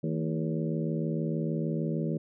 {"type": "harmonic tone with a mistuned harmonic", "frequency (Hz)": 80, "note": "D#2", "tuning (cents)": 49, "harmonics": [2, 3, 4, 5, 6, 7], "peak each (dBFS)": [-30, -34, -36, -38, -40, -41], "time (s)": [0.03, 2.18], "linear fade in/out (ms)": 10, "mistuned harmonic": 3, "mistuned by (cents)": -100, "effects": []}